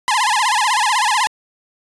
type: tone with vibrato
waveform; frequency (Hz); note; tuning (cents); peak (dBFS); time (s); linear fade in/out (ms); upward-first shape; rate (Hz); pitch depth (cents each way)
sawtooth; 932.3; A#5; 0; -10; 0.08-1.27; 0; sine; 16; 210
effects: resampled to 24000 Hz